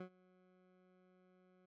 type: tone with ADSR envelope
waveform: 20% pulse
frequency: 183.6 Hz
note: F#3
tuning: 13 cents flat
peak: -39 dBFS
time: 0-1.66 s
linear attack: 5 ms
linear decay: 85 ms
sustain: -24 dB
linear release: 9 ms
effects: low-pass 2000 Hz 12 dB/octave